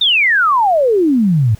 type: exponential sweep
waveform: sine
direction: down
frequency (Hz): 3729 to 101.3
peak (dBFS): -9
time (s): 0.01-1.55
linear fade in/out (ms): 5
effects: pink hiss -46 dBFS RMS until 1.59 s